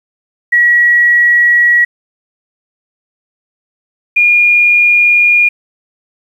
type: tone pair in turn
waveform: sine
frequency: 1920 / 2426 Hz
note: B6 / D#7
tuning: -49 / -44 cents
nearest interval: major third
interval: 405 cents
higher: second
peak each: -5 dBFS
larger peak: neither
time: 0.52-1.85 / 4.16-5.49 s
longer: neither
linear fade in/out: 10 ms
effects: 7-bit

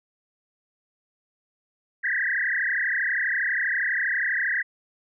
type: tone with frequency modulation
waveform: sine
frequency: 1787 Hz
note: A6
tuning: 26 cents sharp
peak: -22 dBFS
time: 2.03-4.63 s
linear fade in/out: 20 ms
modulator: 32.4 Hz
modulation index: 6.5
effects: none

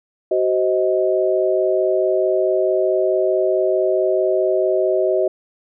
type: chord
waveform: sine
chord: C diminished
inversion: second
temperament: just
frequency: 376.7 / 523.3 / 627.9 Hz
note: Gb4 / C5 / Eb5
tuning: +31 / 0 / +16 cents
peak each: -18 / -22 / -18 dBFS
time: 0.31-5.28 s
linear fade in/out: 5 ms
effects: none

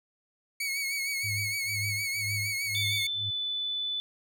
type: tone with vibrato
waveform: sawtooth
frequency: 2219 Hz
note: C#7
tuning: 1 cent sharp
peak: -26 dBFS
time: 0.6-3.07 s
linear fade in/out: 5 ms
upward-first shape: triangle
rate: 6.5 Hz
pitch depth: 58 cents each way
type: tone with tremolo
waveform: sine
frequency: 103.83 Hz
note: G#2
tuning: in tune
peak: -32 dBFS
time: 1.23-3.31 s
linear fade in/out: 20 ms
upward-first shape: sine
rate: 2 Hz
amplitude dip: 100%
type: tone with pitch glide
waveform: sine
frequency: 3540 to 3493 Hz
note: A7 to A7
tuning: +10 to -13 cents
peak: -29 dBFS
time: 2.75-4 s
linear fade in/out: 0 ms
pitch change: -23 cents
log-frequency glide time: 3.01-3.35 s
effects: none

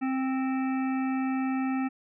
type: harmonic tone with a mistuned harmonic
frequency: 263.2 Hz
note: C4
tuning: 10 cents sharp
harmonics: 1 / 3 / 5 / 7 / 9 / 10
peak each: -26 / -36 / -40 / -43 / -45 / -46 dBFS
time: 0.01-1.89 s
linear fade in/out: 20 ms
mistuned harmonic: 9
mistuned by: -35 cents
effects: none

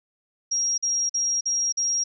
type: tone bursts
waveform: sine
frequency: 5630 Hz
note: F8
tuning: 13 cents sharp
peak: -21 dBFS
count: 5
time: 0.51-2.04 s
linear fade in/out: 10 ms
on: 270 ms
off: 45 ms
effects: none

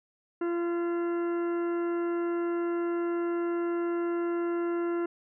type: harmonic tone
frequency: 343.2 Hz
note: F4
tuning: 30 cents flat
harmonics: 1 / 2 / 3 / 4 / 5 / 6 / 8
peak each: -27 / -42 / -43 / -41 / -49 / -53 / -57 dBFS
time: 0.41-5.06 s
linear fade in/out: 5 ms
effects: none

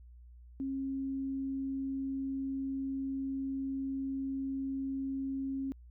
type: tone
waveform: sine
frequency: 270 Hz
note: C#4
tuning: 45 cents flat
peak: -33 dBFS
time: 0.6-5.72 s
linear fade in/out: 0 ms
effects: added 60 Hz sine -51 dBFS peak until 5.9 s

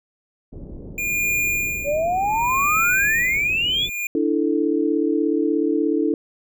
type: low-pass noise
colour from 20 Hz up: pink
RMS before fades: -36 dBFS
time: 0.52-3.9 s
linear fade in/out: 10 ms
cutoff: 470 Hz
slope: 24 dB/octave
type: tone with tremolo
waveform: square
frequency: 2420 Hz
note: D#7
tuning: 49 cents flat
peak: -19 dBFS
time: 0.98-4.07 s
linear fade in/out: 2 ms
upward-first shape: sine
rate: 0.66 Hz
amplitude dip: 90%
type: exponential sweep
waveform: sine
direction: up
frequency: 555 to 3563 Hz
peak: -18 dBFS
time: 1.84-3.89 s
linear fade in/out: 50 ms
type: chord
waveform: sine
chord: D suspended second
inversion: none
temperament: just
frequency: 293.7 / 330.4 / 440.5 Hz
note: D4 / E4 / A4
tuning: 0 / +4 / +2 cents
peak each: -21 / -21 / -23 dBFS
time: 4.15-6.14 s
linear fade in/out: 2 ms
effects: none

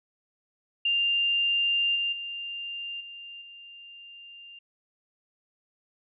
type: tone with level steps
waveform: sine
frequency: 2794 Hz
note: F7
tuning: in tune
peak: -22 / -25 / -33 / -40 / -44 dBFS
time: 0.85-4.59 s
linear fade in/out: 5 ms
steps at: 1.95 / 2.12 / 3 / 3.41 s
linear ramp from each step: 10 ms
effects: none

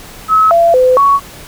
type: tone with pitch steps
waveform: sine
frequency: 1288 / 678 / 509 / 1117 Hz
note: E6 / E5 / C5 / C#6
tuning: -41 / +49 / -48 / +13 cents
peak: -5 dBFS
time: 0.28-1.2 s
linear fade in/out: 50 ms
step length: 230 ms
effects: pink hiss -33 dBFS RMS until 1.47 s

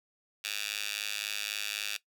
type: tone with high-pass filter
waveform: 10% pulse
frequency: 103.83 Hz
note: G#2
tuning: in tune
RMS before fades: -36 dBFS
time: 0.44-1.97 s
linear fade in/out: 5 ms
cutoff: 2900 Hz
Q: 1.7
effects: noise-tail reverb RT60 0.1 s tail -17 dB re dry

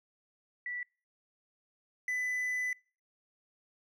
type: tone pair in turn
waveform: sine / triangle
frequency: 1961 / 1998.7 Hz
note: B6 / B6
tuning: -13 / +20 cents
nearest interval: unison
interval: 33 cents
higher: second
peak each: -35 / -29 dBFS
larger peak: second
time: 0.66-0.83 / 2.08-2.73 s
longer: second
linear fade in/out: 2 ms
effects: noise-tail reverb RT60 0.4 s tail -26 dB re dry

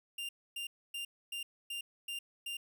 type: tone bursts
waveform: 45% pulse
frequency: 2794 Hz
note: F7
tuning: in tune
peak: -38 dBFS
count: 7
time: 0.18-2.57 s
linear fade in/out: 5 ms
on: 110 ms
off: 270 ms
effects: none

